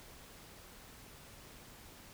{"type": "silence", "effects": ["pink hiss -55 dBFS RMS until 2.13 s"]}